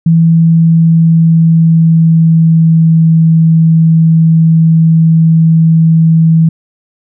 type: tone with pitch glide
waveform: sine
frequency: 164.81 to 162.35 Hz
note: E3 to E3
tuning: 0 to -26 cents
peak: -3 dBFS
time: 0.06-6.49 s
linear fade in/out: 5 ms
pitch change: -26 cents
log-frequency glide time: 0.22-3.1 s
effects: none